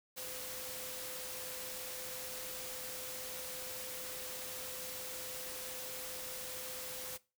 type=tone in noise; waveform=sine; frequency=511 Hz; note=C5; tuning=41 cents flat; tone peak=-51 dBFS; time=0.16-7.18 s; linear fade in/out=20 ms; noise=white; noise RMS=-44 dBFS; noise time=0.16-7.18 s; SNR=-10 dB; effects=noise-tail reverb RT60 0.3 s tail -21 dB re dry